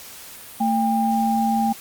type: tone pair together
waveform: sine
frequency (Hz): 224.2 / 799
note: A3 / G5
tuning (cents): +33 / +33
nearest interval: octave + minor seventh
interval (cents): 2200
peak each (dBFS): -20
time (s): 0.6-1.73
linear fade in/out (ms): 10
effects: white hiss -40 dBFS RMS until 1.8 s + Opus 48 kbps